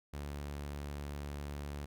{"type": "tone", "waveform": "sawtooth", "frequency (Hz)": 72.1, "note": "D2", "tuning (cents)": -31, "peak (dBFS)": -36, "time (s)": [0.13, 1.86], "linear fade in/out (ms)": 10, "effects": []}